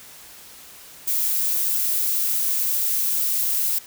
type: noise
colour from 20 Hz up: violet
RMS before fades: -22 dBFS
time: 1.07-3.79 s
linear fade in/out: 10 ms
effects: white hiss -44 dBFS RMS until 3.86 s